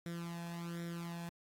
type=tone with flanger; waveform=sawtooth; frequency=170.3 Hz; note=F3; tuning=43 cents flat; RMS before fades=-43 dBFS; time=0.06-1.29 s; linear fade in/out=0 ms; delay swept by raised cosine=0.54 to 1.19 ms; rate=1.3 Hz; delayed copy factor=+0.75; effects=AAC 64 kbps